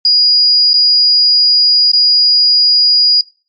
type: tone with dropouts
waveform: sine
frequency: 4886 Hz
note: D#8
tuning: 32 cents flat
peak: -6 dBFS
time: 0.05-3.21 s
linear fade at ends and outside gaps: 2 ms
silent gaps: 0.733-0.74 / 1.917-1.933 s
effects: noise-tail reverb RT60 0.4 s tail -22 dB re dry + MP3 48 kbps